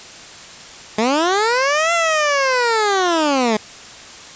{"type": "linear two-way sweep", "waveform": "15% pulse", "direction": "up then down", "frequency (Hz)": [207.7, 687, 207.7], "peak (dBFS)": -8, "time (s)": [0.98, 3.57], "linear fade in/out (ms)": 5, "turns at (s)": 1.93, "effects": ["white hiss -37 dBFS RMS until 4.35 s", "resampled to 16000 Hz"]}